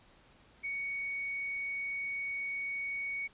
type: tone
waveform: sine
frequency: 2233 Hz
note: C#7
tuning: 12 cents sharp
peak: -34 dBFS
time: 0.63-3.28 s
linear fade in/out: 20 ms
effects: pink hiss -62 dBFS RMS until 3.33 s + resampled to 8000 Hz